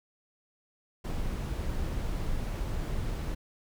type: noise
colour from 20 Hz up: brown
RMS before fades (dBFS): -32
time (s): 1.04-3.35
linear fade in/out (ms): 10
effects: none